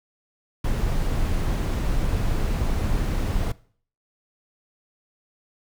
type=noise; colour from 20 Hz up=brown; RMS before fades=-23 dBFS; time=0.64-3.52 s; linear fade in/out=5 ms; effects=noise-tail reverb RT60 0.5 s tail -20 dB re dry